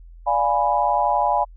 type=chord; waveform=sine; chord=D diminished seventh; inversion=none; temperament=equal; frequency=587.3 / 698.5 / 830.6 / 987.8 Hz; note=D5 / F5 / Ab5 / Cb6; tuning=0 / 0 / 0 / 0 cents; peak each=-25 / -23 / -20 / -22 dBFS; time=0.26-1.45 s; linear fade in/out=20 ms; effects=added 42 Hz sine -40 dBFS peak until 1.56 s